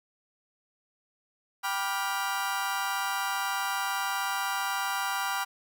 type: chord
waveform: 35% pulse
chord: G dominant seventh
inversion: none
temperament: just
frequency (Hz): 784 / 980 / 1176 / 1411.2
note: G5 / B5 / D6 / F6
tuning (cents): 0 / -14 / +2 / +18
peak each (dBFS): -32 / -32 / -34 / -32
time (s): 1.63-5.45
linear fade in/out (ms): 20
effects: none